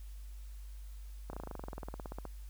slowing click train, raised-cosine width 1 ms, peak -28 dBFS, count 21, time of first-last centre 1.3-2.253 s, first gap 32 ms, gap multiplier 1.04, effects added 50 Hz sine -44 dBFS peak until 2.49 s + white hiss -64 dBFS RMS until 2.49 s

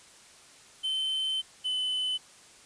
triangle tone pair in turn, 3077 / 3022 Hz, G7 / F#7, -33 / +36 cents, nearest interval unison, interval 31 cents, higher first, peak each -26 dBFS, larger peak neither, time 0.83-1.42 / 1.64-2.18 s, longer first, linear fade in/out 20 ms, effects white hiss -54 dBFS RMS until 2.65 s + resampled to 22050 Hz

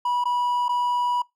triangle tone with dropouts, 976 Hz, B5, 21 cents flat, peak -19 dBFS, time 0.05-1.22 s, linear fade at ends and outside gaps 5 ms, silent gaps 0.24-0.254 / 0.683-0.691 s, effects noise-tail reverb RT60 0.2 s tail -25 dB re dry

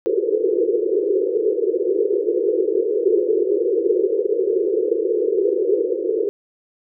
pink band-pass noise, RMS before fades -19 dBFS, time 0.06-6.29 s, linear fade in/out 0 ms, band 350 to 490 Hz, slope 96 dB/octave, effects none

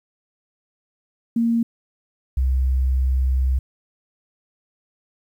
sine tone pair in turn, 231.7 / 65.02 Hz, A#3 / C2, -10 / -10 cents, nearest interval octave + minor seventh, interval 2200 cents, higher first, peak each -16 dBFS, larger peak neither, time 1.36-1.63 / 2.37-3.59 s, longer second, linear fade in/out 5 ms, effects 9-bit

